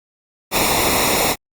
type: noise with comb filter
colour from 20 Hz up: pink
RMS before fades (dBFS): -17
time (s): 0.51-1.36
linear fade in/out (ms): 50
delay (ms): 0.64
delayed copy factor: -0.75
effects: Opus 48 kbps